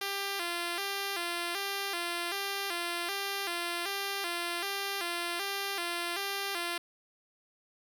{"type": "tone with vibrato", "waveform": "5% pulse", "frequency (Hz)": 370, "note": "F#4", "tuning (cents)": 0, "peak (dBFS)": -21, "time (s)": [0.01, 6.78], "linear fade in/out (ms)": 5, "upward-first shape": "square", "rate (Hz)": 1.3, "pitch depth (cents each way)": 120, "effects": []}